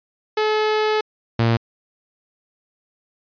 sawtooth tone pair in turn, 429.6 / 115.31 Hz, A4 / A#2, -41 / -18 cents, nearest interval octave + major seventh, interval 2277 cents, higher first, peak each -13 / -11 dBFS, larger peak second, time 0.37-1.01 / 1.39-1.57 s, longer first, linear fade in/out 5 ms, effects resampled to 11025 Hz

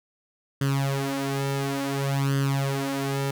sawtooth tone with flanger, 137.9 Hz, C#3, 9 cents flat, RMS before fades -26 dBFS, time 0.61-3.31 s, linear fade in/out 5 ms, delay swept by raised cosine 0.63 to 5.03 ms, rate 0.57 Hz, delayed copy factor +0.8, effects none

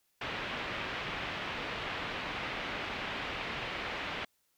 white low-pass noise, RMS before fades -38 dBFS, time 0.21-4.25 s, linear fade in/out 5 ms, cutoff 3000 Hz, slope 24 dB/octave, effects white hiss -75 dBFS RMS until 4.57 s

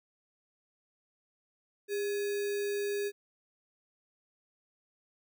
sine tone with sample-and-hold, 406.5 Hz, G#4, 37 cents flat, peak -30 dBFS, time 1.88-3.12 s, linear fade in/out 50 ms, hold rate 2100 Hz, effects none

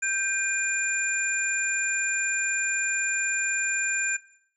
sine tone cluster, 1571 / 2428 / 7180 Hz, G6 / D#7 / A8, +3 / -43 / +34 cents, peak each -27 / -30 / -29 dBFS, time 0.02-4.17 s, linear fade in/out 10 ms, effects noise-tail reverb RT60 0.6 s tail -17 dB re dry

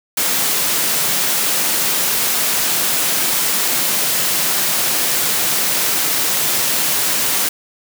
white high-pass noise, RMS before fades -17 dBFS, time 0.17-7.49 s, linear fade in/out 5 ms, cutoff 120 Hz, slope 48 dB/octave, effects none

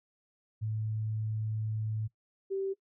sine tone pair in turn, 108.9 / 388.1 Hz, A2 / G4, -17 / -17 cents, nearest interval octave + minor seventh, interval 2200 cents, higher second, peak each -31 / -30 dBFS, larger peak second, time 0.61-2.08 / 2.5-2.74 s, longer first, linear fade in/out 20 ms, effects noise-tail reverb RT60 0.1 s tail -19 dB re dry

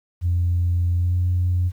sine tone with pitch glide, 87.31 to 89.45 Hz, F2 to F2, 0 to +42 cents, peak -16 dBFS, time 0.21-1.72 s, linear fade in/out 50 ms, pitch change +42 cents, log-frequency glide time 0.96-1.17 s, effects tanh soft clip ceiling -13 dBFS + 9-bit

